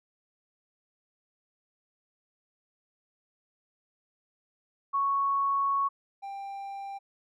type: tone pair in turn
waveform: sine / triangle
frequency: 1108.7 / 791 Hz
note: C#6 / G5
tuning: 0 / +15 cents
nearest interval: tritone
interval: 585 cents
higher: first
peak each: -24 / -34 dBFS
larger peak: first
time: 4.93-5.89 / 6.22-6.99 s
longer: first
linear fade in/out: 20 ms
effects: none